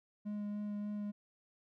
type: tone with vibrato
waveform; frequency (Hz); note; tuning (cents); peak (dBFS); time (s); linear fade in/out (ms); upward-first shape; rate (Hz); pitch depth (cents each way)
triangle; 207.3; G#3; -3; -35; 0.25-1.12; 20; sine; 3.4; 10
effects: none